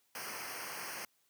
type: noise with comb filter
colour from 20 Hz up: pink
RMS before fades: -43 dBFS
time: 0.15-1.05 s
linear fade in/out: 2 ms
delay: 0.27 ms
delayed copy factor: -1
effects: white hiss -74 dBFS RMS until 1.29 s + high-pass 100 Hz 12 dB/octave